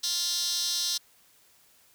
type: tone with high-pass filter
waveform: 15% pulse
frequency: 350.3 Hz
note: F4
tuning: 5 cents sharp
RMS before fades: -29 dBFS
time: 0.03-0.98 s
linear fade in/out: 10 ms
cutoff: 4600 Hz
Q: 8.2
effects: white hiss -61 dBFS RMS until 1.94 s